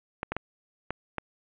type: clicks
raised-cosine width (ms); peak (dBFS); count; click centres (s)
0.5; -15; 5; 0.231 / 0.32 / 0.366 / 0.906 / 1.183
effects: resampled to 8000 Hz + 8-bit